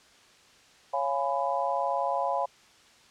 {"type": "chord", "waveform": "sine", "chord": "C# dominant seventh", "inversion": "none", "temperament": "just", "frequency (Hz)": [554.4, 693, 831.5, 997.9], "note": ["C#5", "E#5", "G#5", "B5"], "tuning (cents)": [0, -14, 2, 18], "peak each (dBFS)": -31, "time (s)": [0.93, 2.46], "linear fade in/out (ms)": 10, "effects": ["white hiss -57 dBFS RMS until 3.1 s", "low-pass 6000 Hz 12 dB/octave"]}